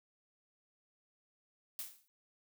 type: noise with exponential decay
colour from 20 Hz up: blue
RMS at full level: -39 dBFS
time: 1.79-2.08 s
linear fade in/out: 0 ms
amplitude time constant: 61 ms
effects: none